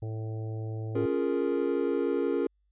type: harmonic tone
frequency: 110 Hz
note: A2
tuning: in tune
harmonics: 1 / 3 / 4 / 5 / 6 / 7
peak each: -32 / -44 / -44 / -50 / -53 / -52 dBFS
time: 0.02-1.06 s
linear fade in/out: 5 ms
type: chord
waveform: triangle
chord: Bb minor seventh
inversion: first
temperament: equal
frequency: 277.2 / 349.2 / 415.3 / 466.2 Hz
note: Db4 / F4 / Ab4 / Bb4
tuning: 0 / 0 / 0 / 0 cents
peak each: -29 dBFS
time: 0.95-2.47 s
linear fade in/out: 5 ms
effects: added 50 Hz sine -68 dBFS peak until 2.71 s + resampled to 8000 Hz